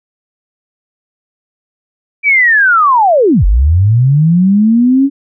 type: linear two-way sweep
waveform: sine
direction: down then up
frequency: 2349 to 43.14 to 282 Hz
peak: -5 dBFS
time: 2.23-5.1 s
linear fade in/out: 50 ms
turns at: 3.45 s
effects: none